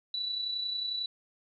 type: tone with amplitude modulation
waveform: sine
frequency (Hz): 3951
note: B7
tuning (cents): 0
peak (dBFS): -29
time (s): 0.14-1.06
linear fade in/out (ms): 2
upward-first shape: sine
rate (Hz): 31.1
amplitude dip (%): 45
effects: none